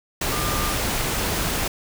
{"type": "tone in noise", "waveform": "sine", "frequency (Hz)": 1200, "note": "D6", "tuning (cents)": 37, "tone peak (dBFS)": -29, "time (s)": [0.32, 0.73], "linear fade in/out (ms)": 5, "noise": "pink", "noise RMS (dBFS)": -24, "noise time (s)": [0.21, 1.68], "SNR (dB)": -8, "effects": []}